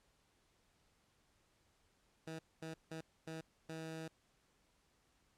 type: tone bursts at uneven times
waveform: 15% pulse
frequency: 160.7 Hz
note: E3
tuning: 44 cents flat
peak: -38 dBFS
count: 5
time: 2.27-2.39 / 2.62-2.74 / 2.91-3.01 / 3.27-3.41 / 3.69-4.08 s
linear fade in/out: 5 ms
effects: pink hiss -75 dBFS RMS until 5.37 s + low-pass 10000 Hz 12 dB/octave